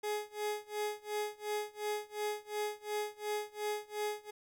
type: tone with tremolo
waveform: 30% pulse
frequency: 420 Hz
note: G#4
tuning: 19 cents sharp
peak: -30 dBFS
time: 0.03-4.31 s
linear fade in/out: 10 ms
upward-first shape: sine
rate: 2.8 Hz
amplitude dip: 95%
effects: 12-bit